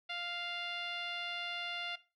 10% pulse tone with low-pass filter, 698.5 Hz, F5, in tune, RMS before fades -40 dBFS, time 0.09-1.96 s, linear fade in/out 10 ms, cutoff 3300 Hz, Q 2.2, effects noise-tail reverb RT60 0.3 s tail -17 dB re dry

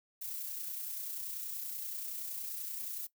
violet noise with amplitude modulation, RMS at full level -39 dBFS, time 0.21-3.07 s, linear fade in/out 10 ms, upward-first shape sine, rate 30.5 Hz, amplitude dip 35%, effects noise-tail reverb RT60 0.1 s tail -18 dB re dry

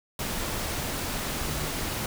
sine tone in noise, 150.9 Hz, D3, 47 cents sharp, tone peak -37 dBFS, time 1.47-1.71 s, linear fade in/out 2 ms, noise pink, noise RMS -31 dBFS, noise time 0.19-2.06 s, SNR -9 dB, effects none

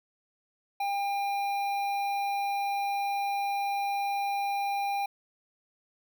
square tone with notch filter, 801 Hz, G5, 37 cents sharp, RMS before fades -30 dBFS, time 0.8-5.06 s, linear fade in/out 5 ms, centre 7400 Hz, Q 0.54, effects none

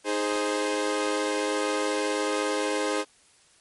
sawtooth chord, Ab major, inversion second, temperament equal, 311.1 / 415.3 / 523.3 Hz, Eb4 / Ab4 / C5, 0 / 0 / 0 cents, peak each -26 / -25 / -25 dBFS, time 0.04-3.05 s, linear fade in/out 50 ms, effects white hiss -59 dBFS RMS until 3.6 s + MP3 48 kbps

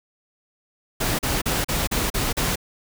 pink noise bursts, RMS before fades -23 dBFS, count 7, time 1-2.558 s, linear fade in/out 10 ms, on 190 ms, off 38 ms, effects none

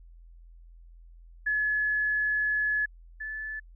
sine tone pair in turn, 1706 / 1737.8 Hz, G#6 / A6, +46 / -22 cents, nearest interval unison, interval 32 cents, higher second, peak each -24 / -33 dBFS, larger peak first, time 1.46-2.86 / 3.2-3.6 s, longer first, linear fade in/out 10 ms, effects added 42 Hz sine -48 dBFS peak until 3.75 s

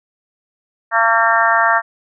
harmonic tone, 227.7 Hz, A#3, 40 cents flat, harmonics 3 / 4 / 5 / 6 / 7 / 8, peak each -18 / -18 / -18 / -18 / -18 / -18 dBFS, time 0.91-1.82 s, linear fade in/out 50 ms, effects none

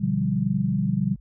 sine chord, G dominant seventh, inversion first, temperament equal, 123.47 / 146.83 / 174.61 / 196 Hz, B2 / D3 / F3 / G3, 0 / 0 / 0 / 0 cents, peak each -28 / -27 / -27 / -24 dBFS, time 0-1.16 s, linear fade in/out 20 ms, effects added 50 Hz sine -46 dBFS peak until 1.2 s

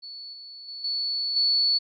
sine tone with level steps, 4435 Hz, C#8, in tune, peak -37 / -40 / -35 / -25 / -19 dBFS, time 0.02-1.79 s, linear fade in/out 20 ms, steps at 0.33 / 0.68 / 0.84 / 1.36 s, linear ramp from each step 5 ms, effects none

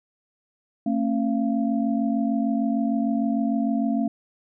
sine tone cluster, 224.8 / 271.4 / 684 Hz, A3 / C#4 / F5, +37 / -36 / -36 cents, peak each -23 / -24 / -31 dBFS, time 0.86-4.08 s, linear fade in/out 5 ms, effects none

